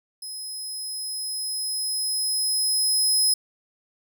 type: tone with level ramp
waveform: 20% pulse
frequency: 5100 Hz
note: D#8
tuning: 42 cents sharp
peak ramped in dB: -28 to -12 dBFS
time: 0.22-3.34 s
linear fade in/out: 5 ms
effects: none

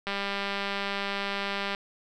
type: click train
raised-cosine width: 0.3 ms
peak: -15 dBFS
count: 335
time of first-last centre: 0.07-1.748 s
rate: 199 Hz
effects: none

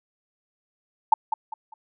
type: tone with echo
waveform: sine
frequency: 880 Hz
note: A5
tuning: in tune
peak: -10 dBFS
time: 1.12-1.14 s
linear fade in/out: 5 ms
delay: 200 ms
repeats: 3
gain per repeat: -10 dB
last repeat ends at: 1.74 s
effects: none

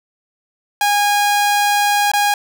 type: tone with dropouts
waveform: sawtooth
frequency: 820 Hz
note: G#5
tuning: 22 cents flat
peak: -9 dBFS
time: 0.81-2.34 s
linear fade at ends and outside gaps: 2 ms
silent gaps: 2.117-2.135 s
effects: none

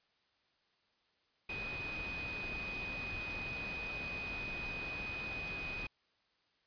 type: tone in noise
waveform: sine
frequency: 2496 Hz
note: D#7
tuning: 5 cents sharp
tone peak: -40 dBFS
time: 1.49-5.87 s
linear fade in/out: 5 ms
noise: pink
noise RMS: -45 dBFS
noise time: 1.49-5.87 s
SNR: +2 dB
effects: white hiss -75 dBFS RMS until 6.66 s + resampled to 11025 Hz

